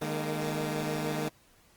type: chord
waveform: 15% pulse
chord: D# suspended fourth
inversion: none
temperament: equal with one note detuned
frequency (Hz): 153.24 / 207.7 / 233.1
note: D#3 / G#3 / A#3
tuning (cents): -26 / 0 / 0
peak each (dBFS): -26 / -31 / -30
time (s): 0.01-1.29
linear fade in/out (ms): 10
effects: pink hiss -62 dBFS RMS until 1.76 s + Opus 24 kbps